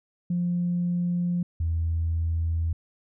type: tone pair in turn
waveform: sine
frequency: 175.4 / 82.4 Hz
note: F3 / E2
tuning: +8 / 0 cents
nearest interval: octave + minor second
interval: 1308 cents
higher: first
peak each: -22 / -22 dBFS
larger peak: neither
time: 0.3-1.43 / 1.6-2.73 s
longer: neither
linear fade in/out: 5 ms
effects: tanh soft clip ceiling -18 dBFS